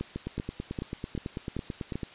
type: two click trains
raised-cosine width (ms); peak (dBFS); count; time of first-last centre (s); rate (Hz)
3; -19 / -20; 6 / 18; 0.01-1.956 / 0.16-2.032; 2.57 / 9.08
effects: white hiss -49 dBFS RMS until 2.14 s + resampled to 8000 Hz